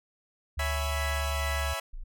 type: tone with pitch glide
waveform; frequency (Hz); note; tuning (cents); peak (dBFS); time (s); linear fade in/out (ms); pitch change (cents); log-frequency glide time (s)
sine; 73.42 to 71.74; D2 to D2; 0 to -40; -29; 0.57-1.74; 10; -40; 0.71-1.59
type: chord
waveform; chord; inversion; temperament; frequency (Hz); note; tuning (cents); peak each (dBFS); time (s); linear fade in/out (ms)
15% pulse; C# minor seventh; none; equal; 554.4 / 659.3 / 830.6 / 987.8; C#5 / E5 / G#5 / B5; 0 / 0 / 0 / 0; -32 / -28 / -33 / -31; 0.59-1.8; 5
type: tone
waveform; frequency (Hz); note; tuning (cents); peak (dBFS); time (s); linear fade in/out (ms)
sine; 27.48; A0; -1; -35; 1.93-2.04; 10
effects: none